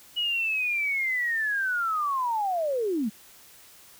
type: linear sweep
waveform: sine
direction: down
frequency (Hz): 2932 to 195.2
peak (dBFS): -24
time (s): 0.16-3.1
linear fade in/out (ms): 20
effects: white hiss -52 dBFS RMS until 3.99 s